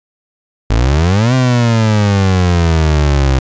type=exponential two-way sweep; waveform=30% pulse; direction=up then down; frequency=51.6 to 130.81 to 65.1 Hz; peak=-6 dBFS; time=0.7-3.39 s; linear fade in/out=5 ms; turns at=1.34 s; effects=resampled to 16000 Hz + 8-bit